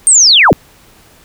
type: linear sweep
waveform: sine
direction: down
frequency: 8870 to 50.7 Hz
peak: -3 dBFS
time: 0.07-0.53 s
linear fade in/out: 0 ms
effects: pink hiss -44 dBFS RMS until 1.24 s